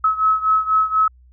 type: beating tone pair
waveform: sine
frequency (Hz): 1287 / 1291.1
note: E6 / E6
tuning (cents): -42 / -36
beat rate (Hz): 4.1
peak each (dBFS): -16 / -19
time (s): 0.04-1.08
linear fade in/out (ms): 5
effects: added 62 Hz sine -46 dBFS peak until 1.32 s